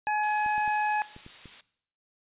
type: harmonic tone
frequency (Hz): 845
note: G#5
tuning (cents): +30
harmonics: 1 / 2 / 3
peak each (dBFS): -26 / -32 / -36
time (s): 0.07-1.02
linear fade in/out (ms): 0
type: noise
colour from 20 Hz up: blue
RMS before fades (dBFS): -40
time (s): 0.23-1.61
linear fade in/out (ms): 2
type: clicks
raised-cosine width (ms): 3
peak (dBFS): -34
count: 6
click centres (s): 0.462 / 0.58 / 0.678 / 1.164 / 1.264 / 1.457
effects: noise-tail reverb RT60 0.7 s tail -19 dB re dry + resampled to 8000 Hz